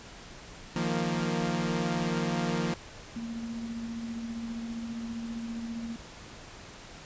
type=chord; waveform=sawtooth; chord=Eb suspended second; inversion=none; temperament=equal with one note detuned; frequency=155.56 / 174.61 / 232.1 Hz; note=Eb3 / F3 / Bb3; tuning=0 / 0 / -7 cents; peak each=-30 / -27 / -28 dBFS; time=0.76-2.74 s; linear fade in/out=2 ms
type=tone with tremolo; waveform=sine; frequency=230.6 Hz; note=A#3; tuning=19 cents flat; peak=-32 dBFS; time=3.16-5.96 s; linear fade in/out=2 ms; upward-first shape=sine; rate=15 Hz; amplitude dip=40%
effects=pink hiss -47 dBFS RMS until 7.05 s + resampled to 16000 Hz